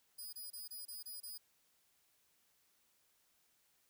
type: tone bursts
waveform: 5% pulse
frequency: 4948 Hz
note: D#8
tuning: 10 cents flat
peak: -39 dBFS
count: 7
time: 0.18-1.38 s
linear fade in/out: 10 ms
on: 150 ms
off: 25 ms
effects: white hiss -75 dBFS RMS until 3.89 s